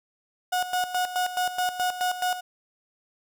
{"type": "tone with tremolo", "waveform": "35% pulse", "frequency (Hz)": 728, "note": "F#5", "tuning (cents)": -28, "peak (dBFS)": -21, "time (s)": [0.52, 2.41], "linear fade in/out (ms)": 10, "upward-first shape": "square", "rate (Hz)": 4.7, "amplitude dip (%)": 70, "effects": []}